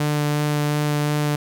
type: tone with vibrato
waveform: sawtooth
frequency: 148.3 Hz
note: D3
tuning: 17 cents sharp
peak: -15 dBFS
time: 0-1.36 s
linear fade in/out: 5 ms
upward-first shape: sine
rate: 2.8 Hz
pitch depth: 9 cents each way
effects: none